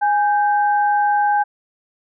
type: tone pair together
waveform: sine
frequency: 826 / 1559.3 Hz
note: G#5 / G6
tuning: -10 / -10 cents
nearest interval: major seventh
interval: 1100 cents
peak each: -14 / -23 dBFS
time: 0.01-1.44 s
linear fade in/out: 20 ms
effects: none